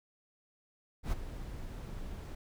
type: noise with ADSR envelope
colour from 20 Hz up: brown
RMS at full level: -30 dBFS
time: 1.03-2.35 s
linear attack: 94 ms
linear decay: 16 ms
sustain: -12 dB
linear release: 5 ms
effects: none